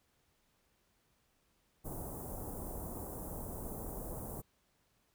pink band-stop noise, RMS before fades -43 dBFS, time 1.84-4.42 s, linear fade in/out 20 ms, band 920 to 9700 Hz, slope 24 dB/octave, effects pink hiss -75 dBFS RMS until 5.14 s

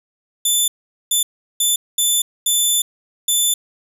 10% pulse tone bursts at uneven times, 3520 Hz, A7, in tune, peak -6 dBFS, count 6, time 0.45-0.68 / 1.11-1.23 / 1.6-1.76 / 1.98-2.22 / 2.46-2.82 / 3.28-3.54 s, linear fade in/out 5 ms, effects resampled to 32000 Hz + 7-bit

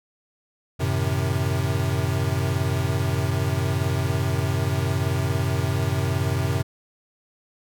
square chord, F# diminished seventh, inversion none, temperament equal, 92.5 / 110 / 130.81 / 155.56 Hz, F#2 / A2 / C3 / Eb3, 0 / 0 / 0 / 0 cents, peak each -26 / -29 / -26 / -32 dBFS, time 0.79-6.63 s, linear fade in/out 20 ms, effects none

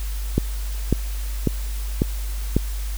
click train, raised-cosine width 3 ms, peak -4 dBFS, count 5, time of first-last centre 0.38-2.566 s, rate 1.83 Hz, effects added 50 Hz sine -24 dBFS peak until 2.97 s + white hiss -39 dBFS RMS until 2.97 s

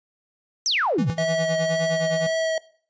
sine exponential sweep, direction down, 6272 to 103.83 Hz, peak -19 dBFS, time 0.66-1.1 s, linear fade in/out 0 ms
square tone with tremolo, 164.81 Hz, E3, in tune, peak -25 dBFS, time 0.98-2.27 s, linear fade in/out 5 ms, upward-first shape sine, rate 9.7 Hz, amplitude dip 85%
square tone with vibrato, 644 Hz, E5, 41 cents flat, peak -22 dBFS, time 1.18-2.58 s, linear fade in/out 2 ms, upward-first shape triangle, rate 1.9 Hz, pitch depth 15 cents each way
effects noise-tail reverb RT60 0.5 s tail -20 dB re dry + resampled to 16000 Hz

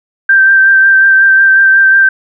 sine tone with vibrato, 1568 Hz, G6, in tune, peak -3 dBFS, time 0.29-2.09 s, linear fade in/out 5 ms, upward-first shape sine, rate 5.5 Hz, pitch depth 19 cents each way, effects none

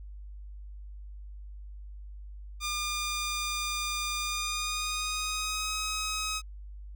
10% pulse tone with pitch glide, 1205 to 1269.3 Hz, D6 to D#6, +44 to +34 cents, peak -22 dBFS, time 2.6-6.42 s, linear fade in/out 50 ms, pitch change +90 cents, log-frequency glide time 4.17-5.73 s, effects added 50 Hz sine -41 dBFS peak until 6.95 s

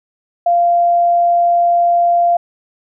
sine tone, 693 Hz, F5, 14 cents flat, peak -9 dBFS, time 0.46-2.37 s, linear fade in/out 5 ms, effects none

